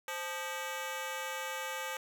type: ring-modulated tone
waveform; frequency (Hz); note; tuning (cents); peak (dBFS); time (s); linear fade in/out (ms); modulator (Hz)
15% pulse; 698.5; F5; 0; -27; 0.08-1.97; 2; 175
effects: none